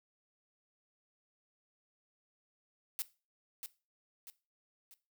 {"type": "noise with echo", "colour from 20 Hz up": "blue", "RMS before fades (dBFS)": -36, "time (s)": [2.99, 3.02], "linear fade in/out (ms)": 0, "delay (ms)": 640, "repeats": 3, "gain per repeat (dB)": -7, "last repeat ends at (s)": 4.94, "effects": ["noise-tail reverb RT60 0.3 s tail -17 dB re dry"]}